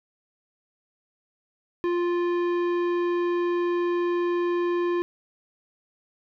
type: tone with tanh clipping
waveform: sine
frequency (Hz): 349.2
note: F4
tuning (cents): 0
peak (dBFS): -24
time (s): 1.84-5.02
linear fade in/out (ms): 0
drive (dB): 14
effects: none